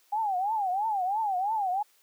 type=tone with vibrato; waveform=sine; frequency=804 Hz; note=G5; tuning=44 cents sharp; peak=-25 dBFS; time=0.12-1.83 s; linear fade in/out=10 ms; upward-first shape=triangle; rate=3 Hz; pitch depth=220 cents each way; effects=white hiss -64 dBFS RMS until 2.02 s + high-pass 400 Hz 12 dB/octave